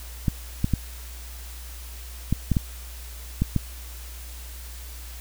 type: clicks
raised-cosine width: 5 ms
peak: -8 dBFS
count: 8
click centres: 0.282 / 0.644 / 0.737 / 2.326 / 2.517 / 2.568 / 3.42 / 3.563 s
effects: added 60 Hz sine -37 dBFS peak until 5.2 s + white hiss -44 dBFS RMS until 5.2 s